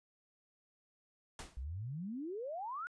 pink noise with exponential decay, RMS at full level -43 dBFS, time 1.39-1.64 s, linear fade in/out 2 ms, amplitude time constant 53 ms
sine exponential sweep, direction up, 58.27 to 1480 Hz, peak -39 dBFS, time 1.57-2.87 s, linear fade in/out 0 ms
effects resampled to 22050 Hz

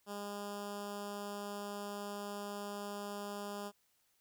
10% pulse tone with notch filter, 203.7 Hz, G#3, 33 cents flat, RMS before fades -43 dBFS, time 0.06-3.72 s, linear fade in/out 50 ms, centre 2200 Hz, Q 1.4, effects white hiss -75 dBFS RMS until 4.2 s

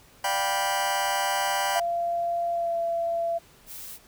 sawtooth chord, G dominant seventh, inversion second, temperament just, 588 / 705.6 / 784 / 980 Hz, D5 / F5 / G5 / B5, +2 / +18 / 0 / -14 cents, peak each -29 / -29 / -23 / -25 dBFS, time 0.24-1.8 s, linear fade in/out 5 ms
sine tone with pitch glide, 687 to 675.6 Hz, F5 to E5, -29 to +42 cents, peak -24 dBFS, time 1.74-3.39 s, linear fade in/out 20 ms, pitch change -29 cents, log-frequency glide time 2.5-2.77 s
blue noise, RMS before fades -40 dBFS, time 3.66-3.99 s, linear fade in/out 50 ms
effects pink hiss -55 dBFS RMS until 4.07 s

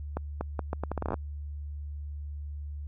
accelerating click train, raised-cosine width 1 ms, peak -17 dBFS, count 14, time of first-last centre 0.17-1.142 s, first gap 240 ms, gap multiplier 0.76, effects added 73 Hz sine -35 dBFS peak until 2.87 s

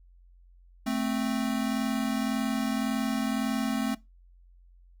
square tone pair together, 220 / 261.8 Hz, A3 / C4, 0 / +1 cents, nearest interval minor third, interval 301 cents, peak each -30 / -30 dBFS, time 0.86-3.95 s, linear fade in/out 10 ms, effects noise-tail reverb RT60 0.2 s tail -20 dB re dry + added 44 Hz sine -53 dBFS peak until 5 s

